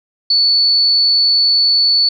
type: tone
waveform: sine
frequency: 4455 Hz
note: C#8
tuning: 8 cents sharp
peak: -9 dBFS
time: 0.3-2.09 s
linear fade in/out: 5 ms
effects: none